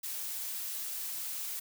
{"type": "noise", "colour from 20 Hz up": "blue", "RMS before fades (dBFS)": -38, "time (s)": [0.03, 1.6], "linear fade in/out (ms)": 10, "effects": []}